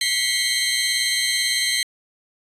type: tone cluster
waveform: 30% pulse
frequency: 1940 / 2061 / 2186 / 3156 / 4104 Hz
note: B6 / C7 / C#7 / G7 / C8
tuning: -31 / -27 / -25 / +11 / -34 cents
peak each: -25 / -25 / -26 / -22 / -20 dBFS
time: 0.01-1.83 s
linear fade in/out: 2 ms
effects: resampled to 32000 Hz

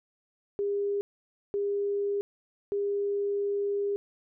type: tone bursts at uneven times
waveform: sine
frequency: 404 Hz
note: G#4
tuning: 48 cents flat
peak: -26 dBFS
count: 3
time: 0.59-1.01 / 1.54-2.21 / 2.72-3.96 s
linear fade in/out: 0 ms
effects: none

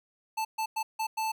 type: tone bursts at uneven times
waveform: square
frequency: 880 Hz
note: A5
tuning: in tune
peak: -29 dBFS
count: 5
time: 0.37-0.45 / 0.58-0.66 / 0.76-0.83 / 0.99-1.07 / 1.17-1.32 s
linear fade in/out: 10 ms
effects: none

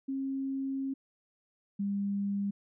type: tone pair in turn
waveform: sine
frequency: 270 / 200.3 Hz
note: C#4 / G3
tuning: -45 / +38 cents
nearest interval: perfect fourth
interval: 517 cents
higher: first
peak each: -31 / -29 dBFS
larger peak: second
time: 0.08-0.94 / 1.79-2.51 s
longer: first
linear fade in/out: 10 ms
effects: none

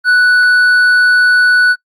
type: tone with hard clipping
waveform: sine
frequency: 1481 Hz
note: F#6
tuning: 1 cent sharp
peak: -7 dBFS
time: 0.04-1.76 s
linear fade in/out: 50 ms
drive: 4 dB
effects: noise-tail reverb RT60 0.1 s tail -24 dB re dry + Opus 32 kbps

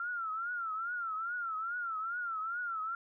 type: tone with vibrato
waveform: sine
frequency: 1364 Hz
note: F6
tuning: 41 cents flat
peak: -34 dBFS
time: 0-2.95 s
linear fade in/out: 2 ms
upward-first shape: triangle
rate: 2.4 Hz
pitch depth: 140 cents each way
effects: none

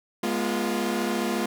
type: chord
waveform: sawtooth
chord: F diminished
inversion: first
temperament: equal with one note detuned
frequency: 207.7 / 242 / 349.2 Hz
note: Ab3 / Cb4 / F4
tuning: 0 / -35 / 0 cents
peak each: -25 dBFS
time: 0.23-1.46 s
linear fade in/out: 5 ms
effects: none

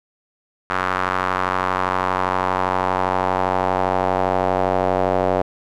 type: tone with band-pass filter sweep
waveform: square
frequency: 46.25 Hz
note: F#1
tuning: in tune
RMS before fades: -20 dBFS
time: 0.7-5.42 s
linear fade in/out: 0 ms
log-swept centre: 1300 to 630 Hz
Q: 2.3
effects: none

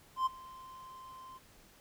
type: tone with ADSR envelope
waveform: triangle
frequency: 1042 Hz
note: C6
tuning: 7 cents flat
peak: -24 dBFS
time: 0.16-1.39 s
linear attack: 100 ms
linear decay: 18 ms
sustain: -22 dB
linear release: 23 ms
effects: pink hiss -61 dBFS RMS until 1.8 s

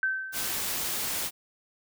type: tone with exponential decay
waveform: sine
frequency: 1544 Hz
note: G6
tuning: 27 cents flat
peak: -22 dBFS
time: 0.03-0.77 s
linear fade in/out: 1 ms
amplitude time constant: 160 ms
type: noise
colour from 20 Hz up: white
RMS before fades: -31 dBFS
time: 0.32-1.31 s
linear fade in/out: 50 ms
effects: none

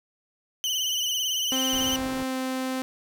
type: tone with vibrato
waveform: 30% pulse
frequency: 3008 Hz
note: F#7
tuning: 28 cents sharp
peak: -22 dBFS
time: 0.64-1.96 s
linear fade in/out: 0 ms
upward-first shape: sine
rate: 18 Hz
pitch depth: 60 cents each way
type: tone with pitch glide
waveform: sawtooth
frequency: 261.6 to 259.9 Hz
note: C4 to C4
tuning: 0 to -11 cents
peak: -23 dBFS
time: 1.52-2.82 s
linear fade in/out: 0 ms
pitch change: -11 cents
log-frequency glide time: 2.24-2.36 s
type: low-pass noise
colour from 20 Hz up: pink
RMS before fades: -39 dBFS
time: 1.73-2.23 s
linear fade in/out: 2 ms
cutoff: 1700 Hz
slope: 12 dB/octave
effects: none

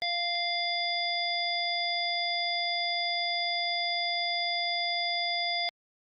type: harmonic tone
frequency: 696 Hz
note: F5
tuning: 6 cents flat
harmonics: 1 / 3 / 5 / 7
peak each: -33 / -33 / -33 / -33 dBFS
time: 0.02-5.69 s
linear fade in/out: 0 ms
effects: Opus 24 kbps

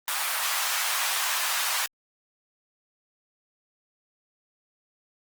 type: high-pass noise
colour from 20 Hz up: pink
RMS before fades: -27 dBFS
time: 0.08-1.86 s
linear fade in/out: 0 ms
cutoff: 880 Hz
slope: 24 dB/octave
effects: Opus 24 kbps

